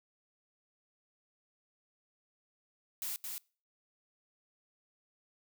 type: noise with echo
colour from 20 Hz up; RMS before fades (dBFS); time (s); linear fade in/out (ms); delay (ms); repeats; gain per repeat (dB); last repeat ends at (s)
blue; -38; 3.02-3.16; 0; 220; 1; -3; 3.38
effects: noise-tail reverb RT60 0.4 s tail -25 dB re dry